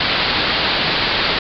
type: low-pass noise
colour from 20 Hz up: white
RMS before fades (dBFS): -18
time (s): 0-1.39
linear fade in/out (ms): 5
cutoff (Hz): 4700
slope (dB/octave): 96
effects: none